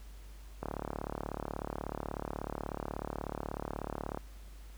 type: click train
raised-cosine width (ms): 1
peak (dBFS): -22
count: 130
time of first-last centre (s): 0.63-4.174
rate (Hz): 36.4
effects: added 50 Hz sine -47 dBFS peak until 4.77 s + pink hiss -60 dBFS RMS until 4.77 s